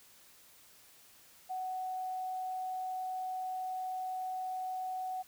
sine tone, 745 Hz, F#5, 12 cents sharp, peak -35 dBFS, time 1.49-5.23 s, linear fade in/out 20 ms, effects white hiss -60 dBFS RMS until 5.27 s

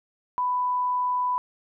sine tone, 994 Hz, B5, 11 cents sharp, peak -22 dBFS, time 0.38-1.38 s, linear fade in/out 0 ms, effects none

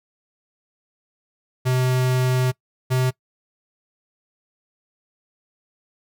square tone pair in turn, 127.8 / 128.5 Hz, C3 / C3, -40 / -31 cents, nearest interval unison, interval 9 cents, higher second, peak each -18 dBFS, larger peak neither, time 1.65-2.52 / 2.9-3.11 s, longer first, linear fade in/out 20 ms, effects noise-tail reverb RT60 0.1 s tail -22 dB re dry

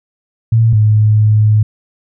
sine tone pair in turn, 113.5 / 107.13 Hz, A#2 / A2, -46 / -46 cents, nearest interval minor second, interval 100 cents, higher first, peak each -6 dBFS, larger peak neither, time 0.52-0.73 / 0.73-1.63 s, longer second, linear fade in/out 5 ms, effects none

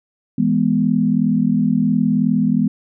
sine chord, E major, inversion none, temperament equal, 164.81 / 207.7 / 246.9 Hz, E3 / G#3 / B3, 0 / 0 / 0 cents, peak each -20 / -17 / -17 dBFS, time 0.38-2.68 s, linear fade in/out 5 ms, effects none

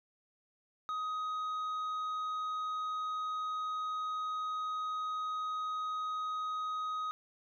triangle tone with tanh clipping, 1256 Hz, D#6, 16 cents sharp, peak -35 dBFS, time 0.89-7.11 s, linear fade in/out 0 ms, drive 9 dB, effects none

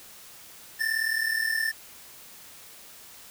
square tone pair together, 1760.9 / 1800 Hz, A6 / A6, +1 / +39 cents, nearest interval unison, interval 38 cents, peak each -29 / -28 dBFS, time 0.79-1.72 s, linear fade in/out 20 ms, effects white hiss -48 dBFS RMS until 3.3 s

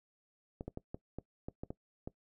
clicks, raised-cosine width 2 ms, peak -27 dBFS, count 9, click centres 0.609 / 0.68 / 0.774 / 0.945 / 1.186 / 1.485 / 1.635 / 1.705 / 2.075 s, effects noise-tail reverb RT60 0.1 s tail -20 dB re dry

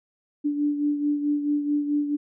sine beating tone pair, 291.9 / 296.5 Hz, D4 / D4, -10 / +17 cents, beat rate 4.6 Hz, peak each -22 / -30 dBFS, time 0.44-2.17 s, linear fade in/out 20 ms, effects none

